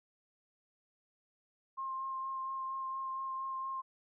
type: tone with vibrato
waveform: sine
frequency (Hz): 1062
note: C6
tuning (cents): +25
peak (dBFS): -36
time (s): 1.77-3.82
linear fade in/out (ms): 20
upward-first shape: sine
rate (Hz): 4.3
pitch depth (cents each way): 13
effects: none